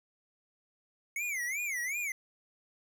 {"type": "tone with vibrato", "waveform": "square", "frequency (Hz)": 2160, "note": "C#7", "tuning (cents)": -45, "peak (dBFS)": -33, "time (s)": [1.16, 2.12], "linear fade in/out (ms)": 2, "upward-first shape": "sine", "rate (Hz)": 2.7, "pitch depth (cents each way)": 220, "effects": []}